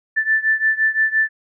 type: beating tone pair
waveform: sine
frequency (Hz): 1760 / 1765.8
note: A6 / A6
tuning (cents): 0 / +6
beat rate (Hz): 5.8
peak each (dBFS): -17 / -19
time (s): 0.16-1.29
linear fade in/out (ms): 20
effects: none